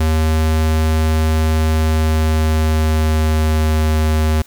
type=tone with pitch glide; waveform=square; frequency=78.9 to 77.99 Hz; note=D#2 to D#2; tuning=+25 to +5 cents; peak=-13 dBFS; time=0-4.42 s; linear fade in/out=5 ms; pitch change=-20 cents; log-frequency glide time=1.65-3.88 s; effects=white hiss -47 dBFS RMS until 4.46 s